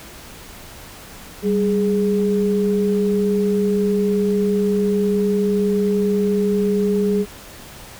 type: tone pair together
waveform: sine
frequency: 196 / 415.3 Hz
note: G3 / G#4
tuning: 0 / 0 cents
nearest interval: octave + minor second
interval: 1300 cents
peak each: -18 dBFS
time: 1.42-7.26 s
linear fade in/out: 50 ms
effects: pink hiss -39 dBFS RMS until 7.99 s